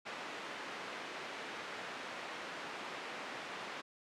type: band-pass noise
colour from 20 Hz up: white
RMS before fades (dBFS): -45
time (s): 0.05-3.82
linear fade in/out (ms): 20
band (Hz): 250 to 2100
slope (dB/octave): 12
effects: low-pass 9000 Hz 12 dB/octave